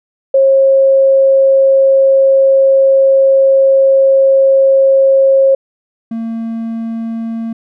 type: tone pair in turn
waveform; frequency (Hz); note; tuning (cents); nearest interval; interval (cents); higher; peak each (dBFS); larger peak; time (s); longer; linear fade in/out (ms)
sine / triangle; 540 / 227.5; C#5 / A#3; -45 / -42; octave + minor third; 1497; first; -5 / -15; first; 0.34-5.55 / 6.11-7.53; first; 5
effects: none